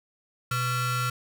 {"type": "ring-modulated tone", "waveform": "45% pulse", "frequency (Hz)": 622.3, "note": "D#5", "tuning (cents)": 0, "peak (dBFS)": -22, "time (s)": [0.51, 1.1], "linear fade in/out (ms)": 5, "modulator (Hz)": 747, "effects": []}